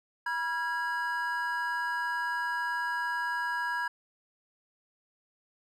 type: tone cluster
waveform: triangle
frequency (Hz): 970 / 1374 / 1647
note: B5 / F6 / G#6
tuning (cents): -31 / -29 / -15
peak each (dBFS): -31 / -39 / -30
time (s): 0.26-3.88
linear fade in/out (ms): 5
effects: none